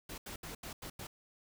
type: noise bursts at uneven times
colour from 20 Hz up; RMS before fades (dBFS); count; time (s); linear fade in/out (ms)
pink; -45; 6; 0.09-0.18 / 0.26-0.36 / 0.43-0.55 / 0.63-0.73 / 0.82-0.9 / 0.99-1.07; 5
effects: none